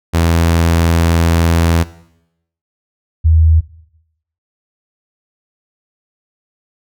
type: tone pair in turn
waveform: sawtooth / sine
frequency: 83.5 / 80.17 Hz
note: E2 / E2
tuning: +23 / -48 cents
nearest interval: minor second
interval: 71 cents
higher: first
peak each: -6 dBFS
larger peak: neither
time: 0.13-1.84 / 3.24-3.61 s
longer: first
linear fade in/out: 20 ms
effects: noise-tail reverb RT60 0.8 s tail -18 dB re dry